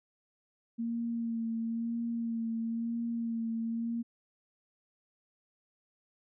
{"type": "tone with vibrato", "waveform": "sine", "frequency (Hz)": 230.2, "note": "A#3", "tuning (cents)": -22, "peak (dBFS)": -31, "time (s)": [0.78, 4.03], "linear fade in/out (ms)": 20, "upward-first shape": "sine", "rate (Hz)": 1, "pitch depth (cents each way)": 24, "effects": []}